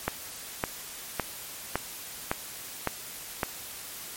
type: click train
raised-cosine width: 0.5 ms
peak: -10 dBFS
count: 7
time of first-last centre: 0.08-3.432 s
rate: 1.79 Hz
effects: white hiss -41 dBFS RMS until 4.16 s + MP3 64 kbps